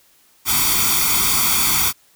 white noise with comb filter, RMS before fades -17 dBFS, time 0.45-1.93 s, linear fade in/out 50 ms, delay 0.87 ms, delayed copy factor +0.9, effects white hiss -55 dBFS RMS until 2.15 s

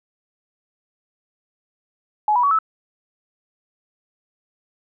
sine tone with pitch steps, 846 / 977.4 / 1129.3 / 1304.7 Hz, G#5 / B5 / C#6 / E6, +32 / -18 / +32 / -18 cents, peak -14 dBFS, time 2.28-2.588 s, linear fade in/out 2 ms, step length 77 ms, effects none

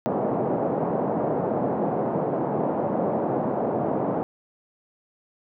white band-pass noise, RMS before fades -25 dBFS, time 0.06-4.23 s, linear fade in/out 0 ms, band 140 to 740 Hz, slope 24 dB/octave, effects none

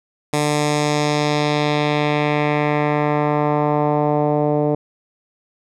10% pulse tone with low-pass filter sweep, 148.6 Hz, D3, 21 cents sharp, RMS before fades -18 dBFS, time 0.33-4.75 s, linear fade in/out 5 ms, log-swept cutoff 9700 to 540 Hz, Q 1.4, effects none

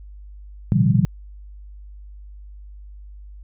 sine tone cluster, 114.2 / 125.8 / 147.4 / 169.2 / 194.8 Hz, A#2 / B2 / D3 / E3 / G3, -35 / +32 / +7 / +45 / -11 cents, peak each -20 dBFS, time 0.72-1.05 s, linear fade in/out 0 ms, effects added 50 Hz sine -37 dBFS peak until 3.43 s

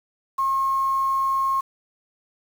sine tone with quantisation, 1077 Hz, C6, 50 cents sharp, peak -19 dBFS, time 0.38-1.61 s, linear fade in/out 10 ms, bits 7, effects none

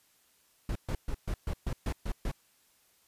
brown noise bursts, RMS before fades -32 dBFS, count 9, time 0.69-2.315 s, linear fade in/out 2 ms, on 65 ms, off 130 ms, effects white hiss -67 dBFS RMS until 3.07 s + resampled to 32000 Hz

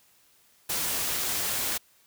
white noise, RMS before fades -29 dBFS, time 0.69-1.78 s, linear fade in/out 10 ms, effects white hiss -62 dBFS RMS until 2.06 s

